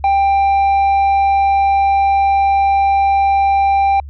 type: tone with tanh clipping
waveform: sine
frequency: 790 Hz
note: G5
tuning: 13 cents sharp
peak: -11 dBFS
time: 0.04-4 s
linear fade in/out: 2 ms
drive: 5 dB
effects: added 71 Hz sine -28 dBFS peak until 4.09 s